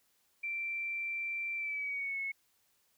sine tone with pitch glide, 2349 to 2192 Hz, D7 to C#7, 0 to -20 cents, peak -34 dBFS, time 0.43-2.32 s, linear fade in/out 10 ms, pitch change -120 cents, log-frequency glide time 1.56-2.19 s, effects white hiss -73 dBFS RMS until 2.97 s

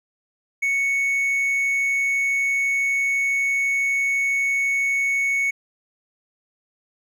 triangle tone, 2217 Hz, C#7, in tune, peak -17 dBFS, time 0.62-5.51 s, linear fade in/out 10 ms, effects none

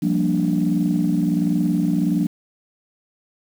sine chord, G minor seventh, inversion third, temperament equal, 174.61 / 196 / 233.1 / 293.7 Hz, F3 / G3 / Bb3 / D4, 0 / 0 / 0 / 0 cents, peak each -20 / -23 / -23 / -21 dBFS, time 0.02-2.27 s, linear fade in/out 10 ms, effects tanh soft clip ceiling -9 dBFS + 7-bit

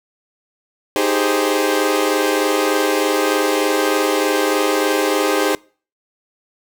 sawtooth chord, Ab major seventh, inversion second, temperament equal, 311.1 / 392 / 415.3 / 523.3 Hz, Eb4 / G4 / Ab4 / C5, 0 / 0 / 0 / 0 cents, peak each -17 dBFS, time 0.96-5.55 s, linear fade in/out 0 ms, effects noise-tail reverb RT60 0.4 s tail -24 dB re dry

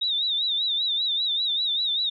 sine tone with vibrato, 3729 Hz, A#7, in tune, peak -22 dBFS, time 0.01-2.1 s, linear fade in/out 10 ms, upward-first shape sine, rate 5.1 Hz, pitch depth 99 cents each way, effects none

